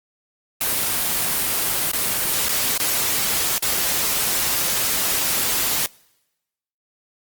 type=noise with dropouts; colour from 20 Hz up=white; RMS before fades=-21 dBFS; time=0.61-5.86 s; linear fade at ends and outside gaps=0 ms; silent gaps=1.916-1.934 / 2.485-2.493 / 2.777-2.8 / 3.581-3.625 s; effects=noise-tail reverb RT60 1.0 s tail -26 dB re dry + Opus 24 kbps